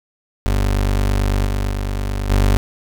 30% pulse tone with level steps, 49 Hz, G1, in tune, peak -12 / -15 / -17 / -9 dBFS, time 0.46-2.57 s, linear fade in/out 0 ms, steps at 1.45 / 1.7 / 2.29 s, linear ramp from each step 20 ms, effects none

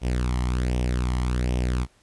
sawtooth tone with flanger, 61.74 Hz, B1, in tune, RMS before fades -24 dBFS, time 0.01-1.87 s, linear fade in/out 50 ms, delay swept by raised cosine 0.34 to 0.99 ms, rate 1.3 Hz, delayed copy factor +0.65, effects pink hiss -61 dBFS RMS until 2.02 s + resampled to 24000 Hz

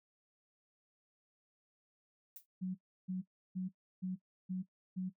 violet noise with exponential decay, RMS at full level -46 dBFS, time 2.36-2.46 s, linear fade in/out 1 ms, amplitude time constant 21 ms
sine tone bursts, 185 Hz, F#3, in tune, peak -35 dBFS, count 6, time 2.61-5.1 s, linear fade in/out 20 ms, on 140 ms, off 330 ms
effects noise-tail reverb RT60 0.1 s tail -17 dB re dry

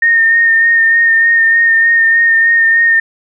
sine tone with vibrato, 1833 Hz, A#6, 30 cents flat, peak -6 dBFS, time 0.02-3 s, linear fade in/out 5 ms, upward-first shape sine, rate 3.3 Hz, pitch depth 19 cents each way, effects none

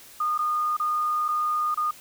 sine tone with dropouts, 1224 Hz, D#6, 29 cents flat, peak -22 dBFS, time 0.2-1.91 s, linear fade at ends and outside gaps 5 ms, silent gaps 0.378-0.389 / 0.768-0.798 / 1.282-1.286 / 1.745-1.773 s, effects white hiss -48 dBFS RMS until 2 s

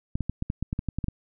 clicks, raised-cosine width 5 ms, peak -15 dBFS, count 12, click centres 0.155 / 0.207 / 0.296 / 0.424 / 0.501 / 0.626 / 0.729 / 0.791 / 0.887 / 0.986 / 1.042 / 1.084 s, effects none

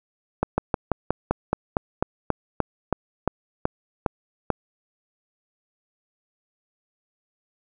slowing click train, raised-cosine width 1 ms, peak -6 dBFS, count 16, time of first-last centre 0.43-4.503 s, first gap 150 ms, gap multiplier 1.08, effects none

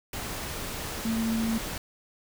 sine tone in noise, 225 Hz, A3, 39 cents sharp, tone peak -25 dBFS, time 1.05-1.58 s, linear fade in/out 2 ms, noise pink, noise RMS -35 dBFS, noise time 0.13-1.78 s, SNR +7 dB, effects none

